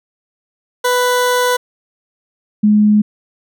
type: tone pair in turn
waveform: 20% pulse / sine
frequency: 495.3 / 210.3 Hz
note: B4 / G#3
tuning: +5 / +22 cents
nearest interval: octave + minor third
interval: 1483 cents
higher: first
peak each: -7 dBFS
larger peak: neither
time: 0.84-1.57 / 2.63-3.02 s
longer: first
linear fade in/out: 10 ms
effects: none

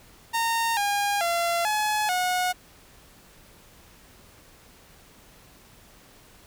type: tone with pitch steps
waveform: sawtooth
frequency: 919 / 812 / 684 / 849 / 728 Hz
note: A#5 / G#5 / F5 / G#5 / F#5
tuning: -25 / -39 / -36 / +38 / -28 cents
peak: -19 dBFS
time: 0.33-2.53 s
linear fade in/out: 20 ms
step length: 440 ms
effects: pink hiss -53 dBFS RMS until 6.46 s

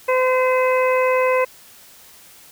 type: harmonic tone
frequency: 512 Hz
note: C5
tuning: 38 cents flat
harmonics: 1 / 2 / 3 / 4 / 5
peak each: -16 / -21 / -31 / -26 / -27 dBFS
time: 0.08-1.45 s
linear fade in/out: 10 ms
effects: white hiss -46 dBFS RMS until 2.51 s

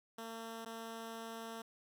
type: tone with dropouts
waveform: 10% pulse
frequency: 226.8 Hz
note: A#3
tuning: 47 cents flat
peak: -36 dBFS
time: 0.18-1.62 s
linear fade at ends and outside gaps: 5 ms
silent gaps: 0.65-0.659 s
effects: none

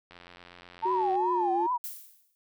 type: click train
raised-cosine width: 0.3 ms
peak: -32 dBFS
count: 93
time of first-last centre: 0.11-1.154 s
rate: 88.1 Hz
type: tone with vibrato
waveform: sine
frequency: 872 Hz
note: A5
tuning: 16 cents flat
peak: -25 dBFS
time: 0.82-1.78 s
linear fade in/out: 20 ms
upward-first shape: triangle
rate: 2.5 Hz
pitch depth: 270 cents each way
type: tone with pitch glide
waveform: triangle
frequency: 371.9 to 347 Hz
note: F#4 to F4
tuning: +9 to -11 cents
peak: -27 dBFS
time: 0.85-1.67 s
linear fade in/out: 10 ms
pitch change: -120 cents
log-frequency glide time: 1.08-1.56 s
type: noise with exponential decay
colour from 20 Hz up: violet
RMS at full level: -35 dBFS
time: 1.84-2.35 s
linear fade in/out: 0 ms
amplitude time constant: 110 ms
effects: none

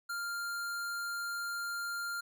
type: tone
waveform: square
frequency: 1396.9 Hz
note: F6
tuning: in tune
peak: -36 dBFS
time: 0.09-2.21 s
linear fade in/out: 10 ms
effects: none

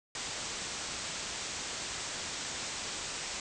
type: low-pass noise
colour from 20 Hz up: white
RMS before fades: -39 dBFS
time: 0.15-3.4 s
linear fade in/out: 2 ms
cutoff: 8200 Hz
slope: 96 dB/octave
effects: none

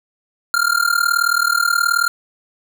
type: tone with amplitude modulation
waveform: square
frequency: 1396.9 Hz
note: F6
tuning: in tune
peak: -11 dBFS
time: 0.54-2.08 s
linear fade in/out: 0 ms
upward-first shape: sine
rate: 38.7 Hz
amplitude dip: 90%
effects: none

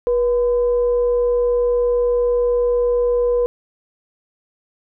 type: tone with frequency modulation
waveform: sine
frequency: 484.5 Hz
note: B4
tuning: 33 cents flat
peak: -14 dBFS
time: 0.07-3.46 s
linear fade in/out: 0 ms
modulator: 533 Hz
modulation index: 0.22
effects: none

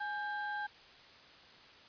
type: ring-modulated tone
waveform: triangle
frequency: 1209 Hz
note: D6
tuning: 50 cents sharp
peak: -31 dBFS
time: 0-0.67 s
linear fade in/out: 10 ms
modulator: 375 Hz
effects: white hiss -57 dBFS RMS until 1.88 s + resampled to 11025 Hz

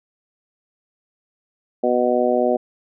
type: harmonic tone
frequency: 123.47 Hz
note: B2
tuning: in tune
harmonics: 2 / 3 / 4 / 5 / 6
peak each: -23 / -22 / -21 / -20 / -24 dBFS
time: 1.83-2.57 s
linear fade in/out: 10 ms
effects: none

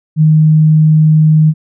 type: tone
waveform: sine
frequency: 155.56 Hz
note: D#3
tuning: in tune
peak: -4 dBFS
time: 0.16-1.54 s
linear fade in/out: 50 ms
effects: none

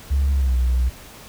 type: tone with pitch glide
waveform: sine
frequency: 69.3 to 62.1 Hz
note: C#2 to B1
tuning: 0 to +10 cents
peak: -14 dBFS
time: 0.1-0.9 s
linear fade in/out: 20 ms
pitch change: -190 cents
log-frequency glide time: 0.34-0.56 s
effects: tanh soft clip ceiling -13 dBFS + pink hiss -42 dBFS RMS until 1.28 s

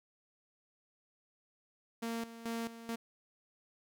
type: tone with tremolo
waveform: sawtooth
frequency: 230 Hz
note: A#3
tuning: 23 cents flat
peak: -32 dBFS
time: 2.02-2.96 s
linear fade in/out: 10 ms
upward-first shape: square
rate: 2.3 Hz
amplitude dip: 75%
effects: none

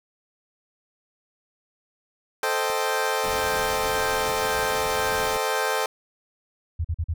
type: chord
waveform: 20% pulse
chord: A half-diminished seventh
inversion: none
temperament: equal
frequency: 440 / 523.3 / 622.3 / 784 Hz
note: A4 / C5 / Eb5 / G5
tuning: 0 / 0 / 0 / 0 cents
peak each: -22 / -23 / -26 / -24 dBFS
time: 2.43-5.86 s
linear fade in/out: 2 ms
type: clicks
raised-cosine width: 2 ms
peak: -30 dBFS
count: 2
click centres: 2.7 / 3.253 s
type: noise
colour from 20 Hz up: pink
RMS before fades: -35 dBFS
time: 3.23-5.38 s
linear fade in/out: 10 ms
type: tone bursts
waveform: sine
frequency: 82.1 Hz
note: E2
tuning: 6 cents flat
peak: -22 dBFS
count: 4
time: 6.79-7.14 s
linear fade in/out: 10 ms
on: 56 ms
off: 42 ms
effects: none

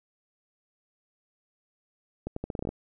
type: accelerating click train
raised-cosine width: 2 ms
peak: -19 dBFS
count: 10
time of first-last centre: 2.27-2.69 s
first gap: 94 ms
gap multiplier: 0.81
effects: none

